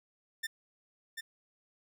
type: tone with echo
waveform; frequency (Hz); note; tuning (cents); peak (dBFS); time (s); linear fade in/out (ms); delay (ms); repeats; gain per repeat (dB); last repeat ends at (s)
sawtooth; 1795; A6; +34; -30; 0.43-0.47; 10; 740; 1; -5; 1.21
effects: none